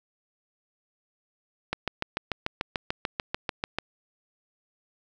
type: click train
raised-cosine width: 0.3 ms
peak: -11 dBFS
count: 15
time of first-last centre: 1.73-3.786 s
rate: 6.81 Hz
effects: none